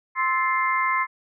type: harmonic tone with a mistuned harmonic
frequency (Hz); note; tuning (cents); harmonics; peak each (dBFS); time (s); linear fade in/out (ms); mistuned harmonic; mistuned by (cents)
349.2; F4; 0; 3 / 4 / 5 / 6; -22 / -30 / -30 / -25; 0.15-1.07; 50; 4; -110
effects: none